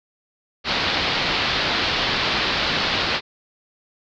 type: low-pass noise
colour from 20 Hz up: white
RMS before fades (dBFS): -22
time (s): 0.64-3.21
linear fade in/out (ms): 50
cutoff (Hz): 4600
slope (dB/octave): 48
effects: none